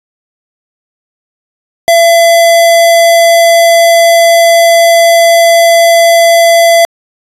square tone, 674 Hz, E5, 38 cents sharp, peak -3 dBFS, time 1.88-6.85 s, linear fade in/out 0 ms, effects resampled to 32000 Hz

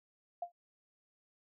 sine tone with exponential decay, 698.5 Hz, F5, in tune, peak -32 dBFS, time 0.42-0.52 s, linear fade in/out 5 ms, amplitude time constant 20 ms, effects none

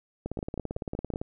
two click trains, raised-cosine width 2 ms, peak -19 / -20 dBFS, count 18 / 5, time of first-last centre 0.26-1.215 / 0.39-1.138 s, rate 17.8 / 5.35 Hz, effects none

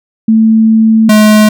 sine / square tone pair in turn, 221.7 / 213.4 Hz, A3 / G#3, +13 / +47 cents, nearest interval minor second, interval 66 cents, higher first, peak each -3 dBFS, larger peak neither, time 0.28-1.09 / 1.09-1.49 s, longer first, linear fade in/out 5 ms, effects none

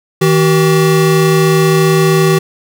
square tone pair together, 159.17 / 382.2 Hz, D#3 / G4, +40 / -44 cents, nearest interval octave + minor third, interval 1516 cents, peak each -11 dBFS, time 0.21-2.39 s, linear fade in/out 10 ms, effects none

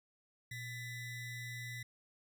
square ring-modulated tone, 940 Hz, A#5, 14 cents sharp, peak -40 dBFS, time 0.51-1.83 s, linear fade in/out 5 ms, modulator 1060 Hz, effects none

